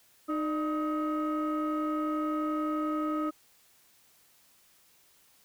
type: tone cluster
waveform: sine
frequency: 306.8 / 598 / 1263 Hz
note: D#4 / D5 / D#6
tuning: -24 / +31 / +26 cents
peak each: -28 / -36 / -32 dBFS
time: 0.28-3.31 s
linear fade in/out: 20 ms
effects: tanh soft clip ceiling -24 dBFS + white hiss -63 dBFS RMS until 5.44 s